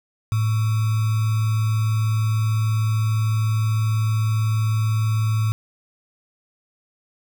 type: tone with sample-and-hold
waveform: sine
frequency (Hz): 109.2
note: A2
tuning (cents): -13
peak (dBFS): -17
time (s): 0.32-5.52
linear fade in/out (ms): 0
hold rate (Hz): 1225
effects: none